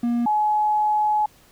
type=tone pair in turn; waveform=triangle / sine; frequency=237.8 / 847.4 Hz; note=A#3 / G#5; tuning=+35 / +35 cents; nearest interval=octave + minor seventh; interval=2200 cents; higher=second; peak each=-17 dBFS; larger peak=neither; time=0.03-0.26 / 0.26-1.26 s; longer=second; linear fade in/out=5 ms; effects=pink hiss -54 dBFS RMS until 1.51 s